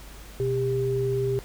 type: tone pair together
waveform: sine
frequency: 125.3 / 398.2 Hz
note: B2 / G4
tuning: +25 / +27 cents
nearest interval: octave + minor sixth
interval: 2002 cents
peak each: -27 / -24 dBFS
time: 0.4-1.39 s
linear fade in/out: 0 ms
effects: added 50 Hz sine -42 dBFS peak until 1.44 s + pink hiss -47 dBFS RMS until 1.44 s